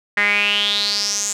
sawtooth tone with band-pass filter sweep, 204.9 Hz, G#3, 23 cents flat, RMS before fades -19 dBFS, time 0.17-1.33 s, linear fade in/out 5 ms, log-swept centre 1900 to 7300 Hz, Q 7.1, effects none

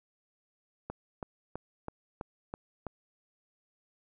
click train, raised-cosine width 1 ms, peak -23 dBFS, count 7, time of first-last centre 0.9-2.867 s, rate 3.05 Hz, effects none

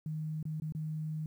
sine tone with dropouts, 155.56 Hz, D#3, in tune, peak -34 dBFS, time 0.06-1.26 s, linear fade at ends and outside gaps 2 ms, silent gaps 0.428-0.453 / 0.6-0.62 / 0.723-0.749 s, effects 11-bit

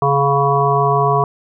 harmonic tone with a mistuned harmonic, 140.4 Hz, C#3, 22 cents sharp, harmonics 1 / 3 / 5 / 7 / 8, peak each -18 / -18 / -18 / -18 / -18 dBFS, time 0.02-1.24 s, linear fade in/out 2 ms, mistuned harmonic 1, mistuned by -23 cents, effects none

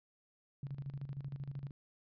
sine tone with tremolo, 138.4 Hz, C#3, 2 cents flat, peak -38 dBFS, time 0.63-1.71 s, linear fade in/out 2 ms, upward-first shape square, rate 13 Hz, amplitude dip 70%, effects resampled to 11025 Hz

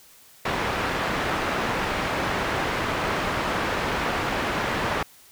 white low-pass noise, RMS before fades -26 dBFS, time 0.45-5.03 s, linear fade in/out 5 ms, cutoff 1600 Hz, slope 12 dB/octave, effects white hiss -52 dBFS RMS until 5.31 s

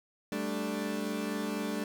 30% pulse chord, G suspended second, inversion none, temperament equal, 196 / 220 / 293.7 Hz, G3 / A3 / D4, 0 / 0 / 0 cents, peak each -35 / -33 / -34 dBFS, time 0.32-1.84 s, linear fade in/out 2 ms, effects none

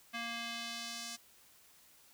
square tone with band-pass filter sweep, 233.1 Hz, A#3, in tune, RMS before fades -42 dBFS, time 0.13-1.17 s, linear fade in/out 20 ms, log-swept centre 2300 to 6300 Hz, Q 1.2, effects white hiss -63 dBFS RMS until 2.13 s

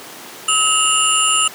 sine tone cluster, 1281 / 2777 / 2917 / 7220 / 9590 Hz, E6 / F7 / F#7 / A8 / D9, -50 / -10 / -25 / +44 / +35 cents, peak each -19 dBFS, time 0.48-1.48 s, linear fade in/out 5 ms, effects pink hiss -34 dBFS RMS until 1.54 s + high-pass 300 Hz 12 dB/octave

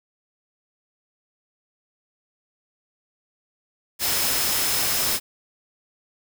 sine tone in noise, 5180 Hz, E8, 31 cents flat, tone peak -31 dBFS, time 3.99-5.2 s, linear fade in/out 50 ms, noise white, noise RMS -23 dBFS, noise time 3.99-5.2 s, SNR -11 dB, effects none

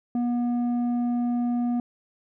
square tone with low-pass filter, 241.3 Hz, B3, 40 cents flat, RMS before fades -25 dBFS, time 0.15-1.8 s, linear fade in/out 2 ms, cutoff 500 Hz, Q 3.4, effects none

